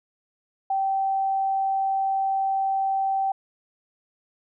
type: tone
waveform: sine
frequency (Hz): 776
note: G5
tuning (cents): -18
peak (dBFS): -21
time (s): 0.7-3.32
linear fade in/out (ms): 5
effects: none